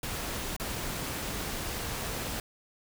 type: noise with dropouts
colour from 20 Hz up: pink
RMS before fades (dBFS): -35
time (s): 0.03-2.4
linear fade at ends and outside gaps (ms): 2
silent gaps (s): 0.565-0.598
effects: none